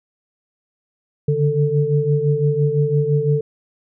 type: tone cluster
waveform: sine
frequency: 142.8 / 148.7 / 443.5 Hz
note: D3 / D3 / A4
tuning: -48 / +22 / +14 cents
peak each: -19 dBFS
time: 1.28-3.41 s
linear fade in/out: 5 ms
effects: none